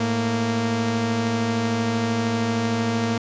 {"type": "tone pair together", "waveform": "sawtooth", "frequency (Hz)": [109.1, 231.2], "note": ["A2", "A#3"], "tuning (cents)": [-14, -14], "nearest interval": "octave + minor second", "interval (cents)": 1300, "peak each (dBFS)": [-22, -18], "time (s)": [0, 3.18], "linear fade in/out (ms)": 5, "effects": ["resampled to 16000 Hz"]}